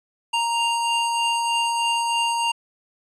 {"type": "tone pair together", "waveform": "square", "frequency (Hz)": [932.4, 2794], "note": ["A#5", "F7"], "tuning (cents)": [0, 0], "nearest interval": "octave + perfect fifth", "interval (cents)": 1900, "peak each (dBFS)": [-22, -26], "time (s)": [0.33, 2.52], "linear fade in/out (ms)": 10, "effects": ["resampled to 22050 Hz"]}